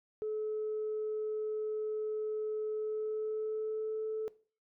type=tone with pitch glide; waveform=sine; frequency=430 to 436.5 Hz; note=A4 to A4; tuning=-40 to -14 cents; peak=-32 dBFS; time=0.22-4.28 s; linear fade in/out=0 ms; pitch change=+26 cents; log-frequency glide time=2.72-4.04 s; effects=noise-tail reverb RT60 0.4 s tail -20 dB re dry + tanh soft clip ceiling -29 dBFS